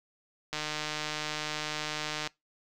click train, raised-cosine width 0.2 ms, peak -16 dBFS, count 266, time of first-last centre 0.53-2.273 s, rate 152 Hz, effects noise-tail reverb RT60 0.2 s tail -23 dB re dry

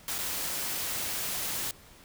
white noise with dropouts, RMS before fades -33 dBFS, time 0.08-1.71 s, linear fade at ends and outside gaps 1 ms, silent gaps 0.183-0.187 s, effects pink hiss -54 dBFS RMS until 2.04 s

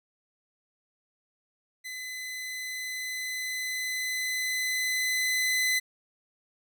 sawtooth tone with level ramp, 2019 Hz, B6, 38 cents sharp, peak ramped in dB -33 to -20 dBFS, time 1.84-5.8 s, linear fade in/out 20 ms, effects none

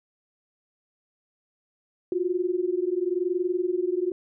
sine tone pair together, 349.2 / 370.1 Hz, F4 / F#4, 0 / 0 cents, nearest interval minor second, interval 100 cents, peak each -26 dBFS, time 2.12-4.12 s, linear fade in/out 2 ms, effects none

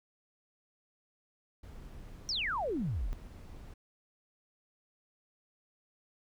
brown noise, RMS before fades -48 dBFS, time 1.63-3.74 s, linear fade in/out 5 ms
sine exponential sweep, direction down, 5800 to 30.36 Hz, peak -31 dBFS, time 2.29-3.13 s, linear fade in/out 0 ms
effects none

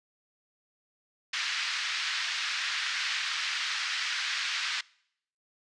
pink band-pass noise, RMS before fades -32 dBFS, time 1.33-4.81 s, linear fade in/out 5 ms, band 1500 to 5200 Hz, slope 24 dB/octave, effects noise-tail reverb RT60 0.7 s tail -24 dB re dry + resampled to 22050 Hz

